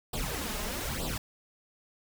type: noise with flanger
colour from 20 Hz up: pink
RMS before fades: -34 dBFS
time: 0.13-1.18 s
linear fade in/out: 5 ms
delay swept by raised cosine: 0.23 to 4.93 ms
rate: 1.1 Hz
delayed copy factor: +0.8
effects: none